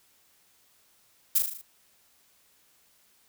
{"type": "noise with echo", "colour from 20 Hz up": "violet", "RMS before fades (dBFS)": -21, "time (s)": [1.35, 1.39], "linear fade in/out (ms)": 10, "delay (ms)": 38, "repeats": 6, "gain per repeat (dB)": -4, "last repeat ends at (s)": 1.618, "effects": ["white hiss -64 dBFS RMS until 3.28 s"]}